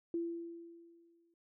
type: tone with exponential decay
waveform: sine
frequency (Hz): 337.7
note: E4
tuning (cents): +42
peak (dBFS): -32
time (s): 0.14-1.34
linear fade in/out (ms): 2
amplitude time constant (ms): 260
effects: none